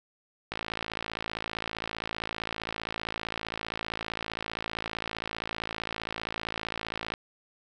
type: click train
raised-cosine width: 0.3 ms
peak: -16 dBFS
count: 367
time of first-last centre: 0.52-7.138 s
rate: 55.3 Hz
effects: none